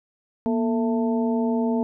harmonic tone with a mistuned harmonic, 222.3 Hz, A3, 18 cents sharp, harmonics 1 / 2 / 3 / 4, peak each -21 / -27 / -31 / -33 dBFS, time 0.46-1.83 s, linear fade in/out 0 ms, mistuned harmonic 1, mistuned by +110 cents, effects none

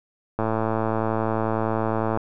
click train, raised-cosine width 1 ms, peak -10 dBFS, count 199, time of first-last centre 0.39-2.174 s, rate 111 Hz, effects none

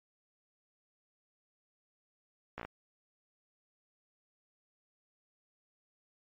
slowing click train, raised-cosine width 0.5 ms, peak -25 dBFS, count 5, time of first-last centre 2.58-2.65 s, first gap 16 ms, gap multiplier 1.06, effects MP3 48 kbps

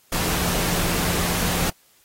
sine tone in noise, 174.61 Hz, F3, in tune, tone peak -28 dBFS, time 0.12-1.7 s, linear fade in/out 5 ms, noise pink, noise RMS -24 dBFS, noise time 0.12-1.7 s, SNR -7 dB, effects white hiss -58 dBFS RMS until 2.04 s + AAC 48 kbps

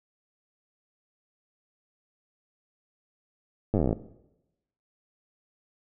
slowing click train, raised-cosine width 2 ms, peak -12 dBFS, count 15, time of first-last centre 3.74-3.929 s, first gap 9 ms, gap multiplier 1.06, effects noise-tail reverb RT60 0.9 s tail -17 dB re dry

